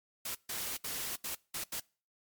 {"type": "noise bursts at uneven times", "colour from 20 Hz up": "white", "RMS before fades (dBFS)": -38, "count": 6, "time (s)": [[0.25, 0.35], [0.49, 0.77], [0.84, 1.16], [1.24, 1.35], [1.54, 1.64], [1.72, 1.8]], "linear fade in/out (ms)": 5, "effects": ["noise-tail reverb RT60 0.4 s tail -25 dB re dry", "MP3 96 kbps"]}